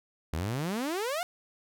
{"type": "exponential sweep", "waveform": "sawtooth", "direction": "up", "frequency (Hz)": [72.9, 740], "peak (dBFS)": -26, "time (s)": [0.33, 1.23], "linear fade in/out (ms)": 0, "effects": []}